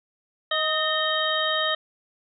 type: harmonic tone with a mistuned harmonic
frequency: 627 Hz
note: D#5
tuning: 13 cents sharp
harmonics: 1 / 2 / 3 / 5 / 6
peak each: -28 / -28 / -28 / -28 / -28 dBFS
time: 0.51-1.75 s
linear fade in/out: 5 ms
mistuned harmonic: 3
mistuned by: -47 cents
effects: none